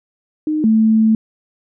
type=tone pair in turn; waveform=sine; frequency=307.3 / 220.3 Hz; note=D#4 / A3; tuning=-21 / +2 cents; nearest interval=tritone; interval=577 cents; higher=first; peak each=-15 / -9 dBFS; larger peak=second; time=0.47-0.64 / 0.64-1.15 s; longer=second; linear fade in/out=2 ms; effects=none